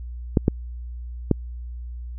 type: clicks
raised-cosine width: 3 ms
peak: -3 dBFS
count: 3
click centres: 0.372 / 0.481 / 1.313 s
effects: added 60 Hz sine -31 dBFS peak until 2.18 s